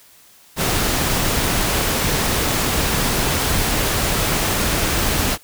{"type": "noise", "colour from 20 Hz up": "pink", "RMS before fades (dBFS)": -19, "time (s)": [0.56, 5.38], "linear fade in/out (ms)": 50, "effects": ["white hiss -49 dBFS RMS until 5.43 s"]}